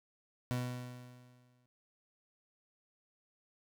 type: tone with exponential decay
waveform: 30% pulse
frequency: 124.2 Hz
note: B2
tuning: 10 cents sharp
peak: -29 dBFS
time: 0.51-1.66 s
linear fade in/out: 0 ms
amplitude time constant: 250 ms
effects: none